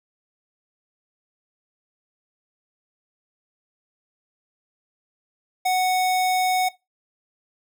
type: tone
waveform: square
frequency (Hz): 740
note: F#5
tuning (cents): 0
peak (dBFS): -19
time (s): 5.65-6.69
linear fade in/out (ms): 10
effects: noise-tail reverb RT60 0.2 s tail -18 dB re dry